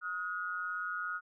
sine tone pair together, 1259.8 / 1442 Hz, D#6 / F#6, +21 / -45 cents, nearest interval major second, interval 234 cents, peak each -39 / -36 dBFS, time 0.01-1.21 s, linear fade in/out 50 ms, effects none

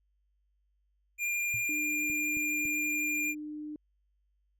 square tone with vibrato, 2400 Hz, D7, 37 cents sharp, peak -30 dBFS, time 1.18-3.35 s, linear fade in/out 50 ms, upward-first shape triangle, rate 12 Hz, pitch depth 8 cents each way
sine tone with exponential decay, 116.54 Hz, A#2, in tune, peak -36 dBFS, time 1.54-1.7 s, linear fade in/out 0 ms, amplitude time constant 33 ms
sine tone, 301.6 Hz, D4, 46 cents sharp, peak -37 dBFS, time 1.69-3.76 s, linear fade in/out 2 ms
clicks, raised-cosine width 3 ms, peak -33 dBFS, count 3, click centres 2.1 / 2.37 / 2.654 s
effects added 50 Hz sine -70 dBFS peak until 4.59 s

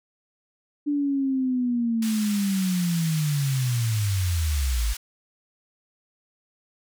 sine linear sweep, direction down, 293.7 to 49.75 Hz, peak -21 dBFS, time 0.86-4.94 s, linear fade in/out 20 ms
white band-pass noise, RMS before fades -36 dBFS, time 2.02-4.97 s, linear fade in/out 5 ms, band 1300 to 10000 Hz, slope 12 dB/octave
effects none

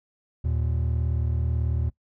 triangle tone pair together, 78.03 / 116.3 Hz, D#2 / A#2, +6 / -4 cents, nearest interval perfect fifth, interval 690 cents, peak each -22 / -26 dBFS, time 0.44-1.9 s, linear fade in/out 10 ms, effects noise-tail reverb RT60 0.1 s tail -20 dB re dry

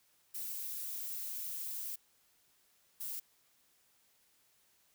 violet noise bursts at uneven times, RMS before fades -41 dBFS, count 2, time 0.34-1.96 / 3-3.2 s, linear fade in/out 10 ms, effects white hiss -71 dBFS RMS until 4.94 s

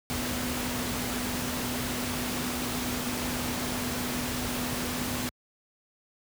sine tone in noise, 246.9 Hz, B3, in tune, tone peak -34 dBFS, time 0.1-5.29 s, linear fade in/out 0 ms, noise pink, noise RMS -32 dBFS, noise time 0.1-5.29 s, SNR -5 dB, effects high-pass 60 Hz 12 dB/octave

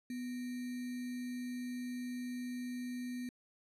sine tone with sample-and-hold, 247.6 Hz, B3, 5 cents sharp, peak -38 dBFS, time 0.1-3.29 s, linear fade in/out 2 ms, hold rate 2100 Hz, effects resampled to 32000 Hz

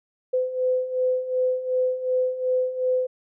sine beating tone pair, 507 / 509.7 Hz, B4 / C5, +45 / -45 cents, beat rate 2.7 Hz, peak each -27 / -22 dBFS, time 0.33-3.07 s, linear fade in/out 10 ms, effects none

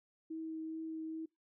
sine tone with vibrato, 320 Hz, D#4, 49 cents sharp, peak -39 dBFS, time 0.3-1.26 s, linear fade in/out 10 ms, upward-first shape triangle, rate 2.4 Hz, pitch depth 11 cents each way, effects noise-tail reverb RT60 0.2 s tail -24 dB re dry

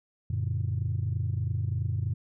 sine chord, Gb augmented, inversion none, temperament just, 92.5 / 115.62 / 144.53 Hz, Gb2 / Bb2 / D3, 0 / -14 / -27 cents, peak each -29 / -29 / -34 dBFS, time 0.3-2.14 s, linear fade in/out 5 ms, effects tanh soft clip ceiling -20 dBFS

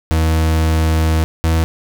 40% pulse tone pair in turn, 79.9 / 81.3 Hz, D#2 / E2, +47 / -23 cents, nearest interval unison, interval 30 cents, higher second, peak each -11 dBFS, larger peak neither, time 0.11-1.24 / 1.44-1.64 s, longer first, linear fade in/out 0 ms, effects none

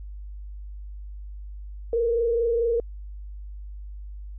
sine tone with frequency modulation, 466.2 Hz, A#4, in tune, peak -20 dBFS, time 1.93-2.8 s, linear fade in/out 2 ms, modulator 24.6 Hz, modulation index 0.6, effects added 50 Hz sine -35 dBFS peak until 4.38 s

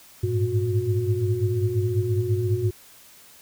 sine tone cluster, 99.5 / 105.2 / 114.3 / 363.1 Hz, G2 / G#2 / A#2 / F#4, +26 / +23 / -34 / -33 cents, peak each -26 dBFS, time 0.23-2.71 s, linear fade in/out 10 ms, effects white hiss -50 dBFS RMS until 3.41 s

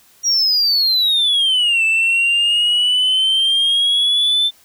sine exponential two-way sweep, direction down then up, 5750 to 2637 to 3557 Hz, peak -10 dBFS, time 0.23-4.51 s, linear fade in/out 50 ms, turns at 1.84 s, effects tanh soft clip ceiling -11 dBFS + white hiss -51 dBFS RMS until 4.64 s

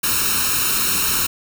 white noise with comb filter, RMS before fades -19 dBFS, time 0.03-1.27 s, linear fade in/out 10 ms, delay 0.74 ms, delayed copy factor +0.85, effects none

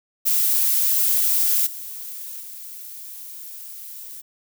violet noise with level steps, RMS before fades -19 / -34 / -37 dBFS, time 0.25-4.22 s, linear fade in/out 20 ms, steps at 1.66 / 2.4 s, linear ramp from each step 10 ms, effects none

